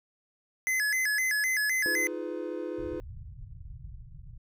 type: tone with vibrato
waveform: square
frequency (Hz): 1864.7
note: A#6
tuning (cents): 0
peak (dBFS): -26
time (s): 0.67-2.07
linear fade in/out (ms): 0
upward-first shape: square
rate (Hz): 3.9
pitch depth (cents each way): 160
type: chord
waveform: triangle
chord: F half-diminished seventh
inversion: third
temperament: just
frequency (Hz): 314.3 / 349.2 / 419.1 / 502.9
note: Eb4 / F4 / Ab4 / Cb5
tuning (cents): +18 / 0 / +16 / +31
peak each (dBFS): -36 / -35 / -38 / -36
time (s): 1.86-3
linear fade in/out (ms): 0
type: low-pass noise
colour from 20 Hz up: pink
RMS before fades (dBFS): -44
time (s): 2.78-4.38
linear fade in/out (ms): 5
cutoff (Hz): 140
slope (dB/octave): 48
effects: none